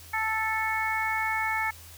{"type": "harmonic tone", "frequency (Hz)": 440, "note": "A4", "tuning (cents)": 0, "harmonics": [2, 3, 4, 5], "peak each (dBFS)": [-30, -34, -31, -30], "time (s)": [0.13, 1.71], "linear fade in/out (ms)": 10, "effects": ["added 83 Hz sine -49 dBFS peak until 1.97 s", "white hiss -49 dBFS RMS until 1.97 s"]}